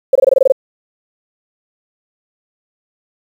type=tone bursts; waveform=sine; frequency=533 Hz; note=C5; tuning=32 cents sharp; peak=-4 dBFS; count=9; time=0.13-0.522 s; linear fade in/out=5 ms; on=24 ms; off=22 ms; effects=7-bit